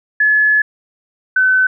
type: tone pair in turn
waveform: sine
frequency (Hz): 1710 / 1516.9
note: A6 / F#6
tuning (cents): -50 / +43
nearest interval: major second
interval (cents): 207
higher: first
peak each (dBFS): -9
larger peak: neither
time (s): 0.2-0.62 / 1.36-1.67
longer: first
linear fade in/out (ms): 5
effects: none